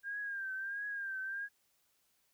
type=tone with vibrato; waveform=sine; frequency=1600 Hz; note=G6; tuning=35 cents sharp; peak=-37 dBFS; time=0.03-1.49 s; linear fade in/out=50 ms; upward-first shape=triangle; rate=1.5 Hz; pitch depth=79 cents each way; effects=white hiss -75 dBFS RMS until 2.33 s